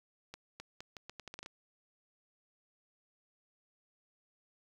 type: accelerating click train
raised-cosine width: 0.2 ms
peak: -28 dBFS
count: 11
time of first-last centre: 0.34-1.461 s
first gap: 260 ms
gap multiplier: 0.79
effects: 9-bit